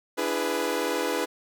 sawtooth chord, E dominant seventh, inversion third, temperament equal with one note detuned, 293.7 / 336.6 / 415.3 / 493.9 Hz, D4 / E4 / G#4 / B4, 0 / +36 / 0 / 0 cents, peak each -29 / -28 / -27 / -25 dBFS, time 0.17-1.26 s, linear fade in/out 20 ms, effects none

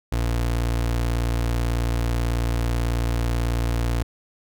30% pulse tone, 58.27 Hz, A#1, in tune, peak -18 dBFS, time 0.12-4.03 s, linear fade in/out 5 ms, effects none

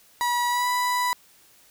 35% pulse tone with pitch glide, 968 to 987.8 Hz, B5 to B5, -35 to 0 cents, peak -20 dBFS, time 0.21-1.13 s, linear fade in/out 0 ms, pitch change +35 cents, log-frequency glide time 0.48-0.68 s, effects white hiss -56 dBFS RMS until 1.7 s

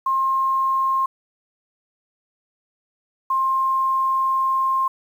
sine tone pair in turn, 1065 / 1060.3 Hz, C6 / C6, +30 / +23 cents, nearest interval unison, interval 7 cents, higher first, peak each -17 dBFS, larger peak neither, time 0.06-1.06 / 3.3-4.88 s, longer second, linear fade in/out 5 ms, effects 8-bit

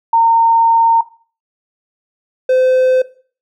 sine / triangle tone pair in turn, 916 / 514.1 Hz, A#5 / C5, -31 / -31 cents, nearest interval minor seventh, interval 1000 cents, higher first, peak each -7 dBFS, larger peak neither, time 0.13-1.01 / 2.49-3.02 s, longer first, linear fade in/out 5 ms, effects noise-tail reverb RT60 0.4 s tail -17 dB re dry

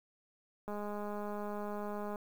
click train, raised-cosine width 1 ms, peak -28 dBFS, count 307, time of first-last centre 0.68-2.158 s, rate 207 Hz, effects 9-bit

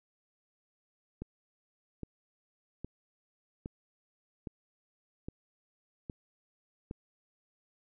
click train, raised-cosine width 3 ms, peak -26 dBFS, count 8, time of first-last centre 1.22-6.911 s, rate 1.23 Hz, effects none

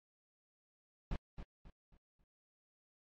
brown noise with echo, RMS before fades -37 dBFS, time 1.11-1.16 s, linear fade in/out 2 ms, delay 270 ms, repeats 4, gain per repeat -9 dB, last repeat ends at 2.24 s, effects low-pass 4000 Hz 12 dB/octave + AAC 48 kbps

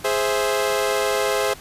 sawtooth chord, Ab augmented, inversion none, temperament equal, 415.3 / 523.3 / 659.3 Hz, Ab4 / C5 / E5, 0 / 0 / 0 cents, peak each -19 / -19 / -22 dBFS, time 0.04-1.54 s, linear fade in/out 10 ms, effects pink hiss -42 dBFS RMS until 1.6 s + resampled to 32000 Hz

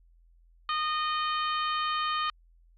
harmonic tone, 615 Hz, D#5, 20 cents flat, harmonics 2 / 3 / 4 / 5 / 6 / 7, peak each -28 / -38 / -40 / -36 / -42 / -42 dBFS, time 0.69-2.3 s, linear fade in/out 2 ms, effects added 42 Hz sine -57 dBFS peak until 2.77 s + AAC 48 kbps

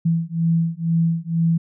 sine beating tone pair, 164.81 / 166.91 Hz, E3 / E3, 0 / +22 cents, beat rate 2.1 Hz, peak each -20 / -20 dBFS, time 0.05-1.58 s, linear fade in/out 10 ms, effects none

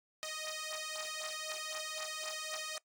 5% pulse beating tone pair, 621 / 624.9 Hz, D#5 / D#5, -3 / +7 cents, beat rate 3.9 Hz, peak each -31 dBFS, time 0.23-2.78 s, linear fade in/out 0 ms, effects noise-tail reverb RT60 0.1 s tail -22 dB re dry + AAC 48 kbps

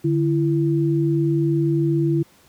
sine tone pair together, 147.1 / 334 Hz, D3 / E4, +3 / +23 cents, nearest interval octave + major second, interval 1420 cents, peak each -19 dBFS, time 0.04-2.23 s, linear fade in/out 10 ms, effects pink hiss -54 dBFS RMS until 2.48 s + high-pass 80 Hz 12 dB/octave

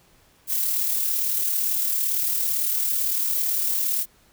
violet noise with amplitude modulation, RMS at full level -22 dBFS, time 0.47-4.06 s, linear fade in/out 50 ms, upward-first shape sine, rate 37.8 Hz, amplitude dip 35%, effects pink hiss -58 dBFS RMS until 4.32 s

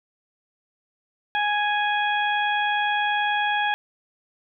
harmonic tone, 830.6 Hz, G#5, in tune, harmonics 1 / 2 / 3 / 4, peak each -23 / -25 / -30 / -31 dBFS, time 1.35-3.74 s, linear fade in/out 0 ms, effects none

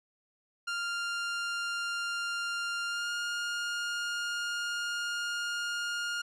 sawtooth tone with pitch glide, 1396.9 to 1417.2 Hz, F6 to F6, 0 to +25 cents, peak -28 dBFS, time 0.67-6.22 s, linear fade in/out 10 ms, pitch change +25 cents, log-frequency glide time 2.87-3.11 s, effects low-pass 7000 Hz 12 dB/octave

